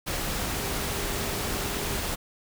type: tone in noise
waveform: sine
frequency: 402 Hz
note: G4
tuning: 44 cents sharp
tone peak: -40 dBFS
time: 0.54-1.97 s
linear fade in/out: 20 ms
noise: pink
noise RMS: -30 dBFS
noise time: 0.06-2.16 s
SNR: -13 dB
effects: none